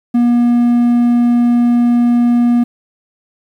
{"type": "tone", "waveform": "triangle", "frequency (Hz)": 239.7, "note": "A#3", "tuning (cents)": 48, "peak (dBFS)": -6, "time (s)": [0.14, 2.64], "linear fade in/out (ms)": 10, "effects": ["8-bit"]}